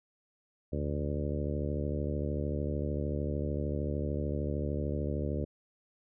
harmonic tone with a mistuned harmonic, 73.3 Hz, D2, 3 cents flat, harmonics 1 / 2 / 3 / 4 / 5 / 6 / 7 / 8, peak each -34 / -37 / -39 / -40 / -41 / -42 / -42 / -43 dBFS, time 0.72-5.45 s, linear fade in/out 10 ms, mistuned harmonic 1, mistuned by +120 cents, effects none

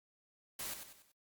white noise with echo, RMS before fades -42 dBFS, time 0.59-0.74 s, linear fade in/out 5 ms, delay 95 ms, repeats 4, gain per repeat -7 dB, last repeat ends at 1.12 s, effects noise-tail reverb RT60 0.1 s tail -23 dB re dry + Opus 48 kbps

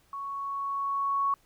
sine tone with level ramp, 1111 Hz, C#6, 4 cents sharp, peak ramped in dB -34 to -23 dBFS, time 0.13-1.34 s, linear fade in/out 2 ms, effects pink hiss -65 dBFS RMS until 1.45 s

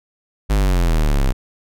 square exponential sweep, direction down, 52.8 to 31.78 Hz, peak -14 dBFS, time 0.49-1.33 s, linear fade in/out 20 ms, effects none

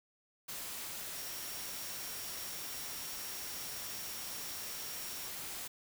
sine tone in noise, 5588 Hz, F8, in tune, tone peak -49 dBFS, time 1.15-5.28 s, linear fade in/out 10 ms, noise white, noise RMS -43 dBFS, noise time 0.48-5.68 s, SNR -9 dB, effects none

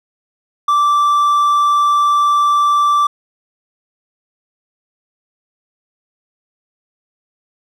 triangle tone, 1169 Hz, D6, 8 cents flat, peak -8 dBFS, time 0.68-3.07 s, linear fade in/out 5 ms, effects none

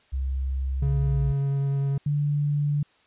sine tone with pitch glide, 66.4 to 60.89 Hz, C2 to B1, +26 to -24 cents, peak -24 dBFS, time 0.12-1.33 s, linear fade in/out 20 ms, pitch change -150 cents, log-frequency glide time 0.85-1.22 s
triangle tone with vibrato, 138.59 Hz, C#3, in tune, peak -20 dBFS, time 0.82-1.98 s, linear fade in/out 5 ms, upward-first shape triangle, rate 10 Hz, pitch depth 10 cents each way
sine tone, 145.9 Hz, D3, 11 cents flat, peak -21 dBFS, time 2.06-2.83 s, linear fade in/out 5 ms
effects white hiss -61 dBFS RMS until 3.06 s + resampled to 8000 Hz

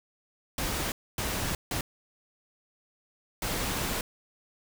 pink noise bursts at uneven times, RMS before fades -31 dBFS, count 4, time 0.58-0.92 / 1.18-1.55 / 1.71-1.81 / 3.42-4.01 s, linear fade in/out 2 ms, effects none

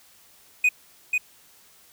triangle tone with echo, 2489 Hz, D#7, in tune, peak -14 dBFS, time 0.64-0.69 s, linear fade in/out 5 ms, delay 490 ms, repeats 1, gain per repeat -4 dB, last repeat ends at 1.18 s, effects white hiss -55 dBFS RMS until 1.92 s

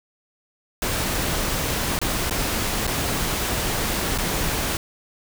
pink noise with dropouts, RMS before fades -24 dBFS, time 0.82-4.77 s, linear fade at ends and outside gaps 1 ms, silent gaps 1.99-2.015 / 2.297-2.309 / 2.868-2.875 / 4.178-4.185 s, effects none

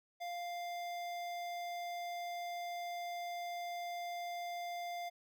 square tone with notch filter, 698.5 Hz, F5, in tune, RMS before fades -42 dBFS, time 0.2-5.1 s, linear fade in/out 20 ms, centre 9300 Hz, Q 1.1, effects none

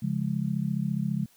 sine chord, Db major, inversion none, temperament just, 138.59 / 173.24 / 207.9 Hz, Db3 / F3 / Ab3, 0 / -14 / +2 cents, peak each -30 dBFS, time 0.02-1.26 s, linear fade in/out 10 ms, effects white hiss -61 dBFS RMS until 1.36 s

